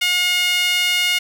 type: tone with high-pass filter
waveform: sawtooth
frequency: 718 Hz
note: F5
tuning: 48 cents sharp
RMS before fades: -18 dBFS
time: 0.01-1.19 s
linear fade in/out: 10 ms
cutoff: 2500 Hz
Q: 4.6
effects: none